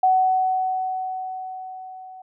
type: tone with level ramp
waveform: sine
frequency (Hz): 749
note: F#5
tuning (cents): +21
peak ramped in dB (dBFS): -13 to -38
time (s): 0.03-2.22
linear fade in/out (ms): 5
effects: none